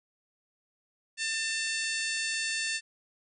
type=harmonic tone; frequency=894 Hz; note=A5; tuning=27 cents sharp; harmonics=2 / 3 / 4 / 5 / 6 / 7 / 8 / 9 / 10; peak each=-34 / -35 / -40 / -37 / -42 / -43 / -40 / -46 / -42 dBFS; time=1.17-2.81 s; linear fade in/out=50 ms; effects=none

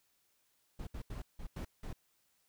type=noise bursts at uneven times; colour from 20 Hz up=brown; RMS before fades=-42 dBFS; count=6; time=0.79-0.87 / 0.94-1.02 / 1.1-1.22 / 1.39-1.47 / 1.56-1.65 / 1.83-1.93 s; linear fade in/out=5 ms; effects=white hiss -75 dBFS RMS until 2.48 s

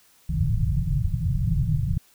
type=low-pass noise; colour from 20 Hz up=white; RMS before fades=-23 dBFS; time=0.29-1.98 s; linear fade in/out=5 ms; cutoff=170 Hz; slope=96 dB/octave; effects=white hiss -58 dBFS RMS until 2.14 s

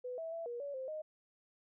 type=tone with pitch steps; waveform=sine; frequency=498.7 / 653 / 665 / 478 / 568 / 523 / 619 Hz; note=B4 / E5 / E5 / A#4 / C#5 / C5 / D#5; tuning=+17 / -17 / +15 / +43 / +42 / -1 / -9 cents; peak=-39 dBFS; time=0.04-1.02 s; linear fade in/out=10 ms; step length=140 ms; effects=none

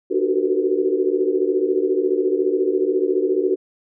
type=tone cluster; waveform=sine; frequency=299.6 / 366.4 / 380.7 / 450.5 / 492.7 Hz; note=D4 / F#4 / F#4 / A4 / B4; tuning=+35 / -17 / +49 / +41 / -4 cents; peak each=-26 / -21 / -20 / -25 / -29 dBFS; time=0.1-3.56 s; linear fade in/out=20 ms; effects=none

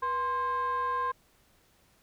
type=tone with frequency modulation; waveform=sine; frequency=1046.5 Hz; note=C6; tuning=in tune; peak=-26 dBFS; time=0.02-1.12 s; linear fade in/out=10 ms; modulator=560 Hz; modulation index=0.54; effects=tanh soft clip ceiling -24 dBFS + pink hiss -65 dBFS RMS until 2.02 s

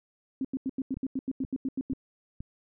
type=tone bursts; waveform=sine; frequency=264.8 Hz; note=C4; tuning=21 cents sharp; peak=-27 dBFS; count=13; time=0.41-1.935 s; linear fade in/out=2 ms; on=37 ms; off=87 ms
type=click train; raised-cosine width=5 ms; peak=-26 dBFS; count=4; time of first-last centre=0.97-2.405 s; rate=2.09 Hz
effects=none

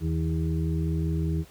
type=harmonic tone with a mistuned harmonic; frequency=80.3 Hz; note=E2; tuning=45 cents flat; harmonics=1 / 2 / 4 / 5; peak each=-27 / -27 / -34 / -39 dBFS; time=0-1.45 s; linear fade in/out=50 ms; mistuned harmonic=5; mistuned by=+21 cents; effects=pink hiss -54 dBFS RMS until 1.5 s

